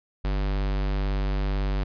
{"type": "tone", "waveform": "square", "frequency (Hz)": 49, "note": "G1", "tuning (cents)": 0, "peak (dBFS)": -24, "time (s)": [0.24, 1.84], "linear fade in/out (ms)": 10, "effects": ["resampled to 11025 Hz"]}